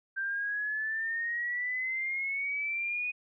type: exponential sweep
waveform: sine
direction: up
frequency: 1568 to 2489 Hz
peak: -30 dBFS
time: 0.16-3.12 s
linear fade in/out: 20 ms
effects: none